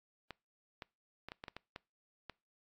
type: clicks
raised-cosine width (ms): 0.3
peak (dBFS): -28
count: 9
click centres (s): 0.307 / 0.822 / 1.286 / 1.319 / 1.439 / 1.482 / 1.566 / 1.761 / 2.297
effects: noise-tail reverb RT60 0.3 s tail -25 dB re dry + AAC 48 kbps